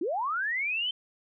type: linear sweep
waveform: sine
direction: up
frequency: 293.7 to 3114 Hz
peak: -27 dBFS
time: 0.01-0.91 s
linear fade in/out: 5 ms
effects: none